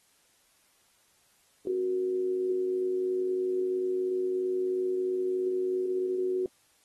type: tone with amplitude modulation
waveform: sine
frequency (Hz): 370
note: F#4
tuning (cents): 0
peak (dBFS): -24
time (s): 1.67-6.46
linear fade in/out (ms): 2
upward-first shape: sine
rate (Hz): 103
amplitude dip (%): 45
effects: white hiss -66 dBFS RMS until 6.84 s + AAC 32 kbps